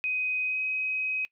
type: tone with pitch glide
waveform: sine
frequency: 2510 to 2529 Hz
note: D#7 to D#7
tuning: +15 to +28 cents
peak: -26 dBFS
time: 0.04-1.25 s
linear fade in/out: 0 ms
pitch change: +13 cents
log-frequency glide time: 0.45-0.59 s
effects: noise-tail reverb RT60 0.1 s tail -21 dB re dry